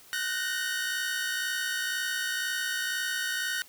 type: tone cluster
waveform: sawtooth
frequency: 1464 / 1526 / 1850 Hz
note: F#6 / G6 / A#6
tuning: -19 / -47 / -14 cents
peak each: -30 dBFS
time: 0.13-3.62 s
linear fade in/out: 0 ms
effects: white hiss -54 dBFS RMS until 3.68 s